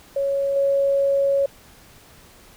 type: tone with level steps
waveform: sine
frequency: 554.4 Hz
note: C#5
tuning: in tune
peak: -19 / -16 dBFS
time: 0.16-1.46 s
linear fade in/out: 5 ms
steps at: 0.56 s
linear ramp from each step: 2 ms
effects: pink hiss -49 dBFS RMS until 2.56 s